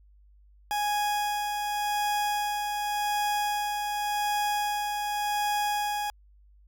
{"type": "tone with tremolo", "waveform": "40% pulse", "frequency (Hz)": 830, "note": "G#5", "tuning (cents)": -1, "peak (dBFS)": -24, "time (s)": [0.71, 6.1], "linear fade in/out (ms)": 0, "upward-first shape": "sine", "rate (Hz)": 0.88, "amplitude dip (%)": 35, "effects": ["added 50 Hz sine -54 dBFS peak until 6.67 s"]}